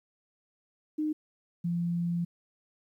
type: tone pair in turn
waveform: sine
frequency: 306.3 / 171.91 Hz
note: D#4 / F3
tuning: -27 / -27 cents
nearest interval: minor seventh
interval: 1000 cents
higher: first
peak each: -27 dBFS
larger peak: neither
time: 0.98-1.13 / 1.64-2.25 s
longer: second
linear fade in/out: 10 ms
effects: 11-bit